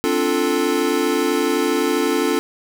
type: chord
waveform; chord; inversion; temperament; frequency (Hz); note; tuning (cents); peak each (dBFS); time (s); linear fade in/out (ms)
square; D minor seventh; third; equal; 261.6 / 293.7 / 349.2 / 440; C4 / D4 / F4 / A4; 0 / 0 / 0 / 0; -25 / -23 / -23 / -22; 0.04-2.39; 0
effects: none